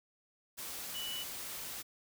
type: tone in noise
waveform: sine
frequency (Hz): 2960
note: F#7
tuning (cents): 0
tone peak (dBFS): -39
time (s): 0.94-1.24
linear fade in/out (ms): 20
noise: white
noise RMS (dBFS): -43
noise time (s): 0.57-1.83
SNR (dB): +1
effects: none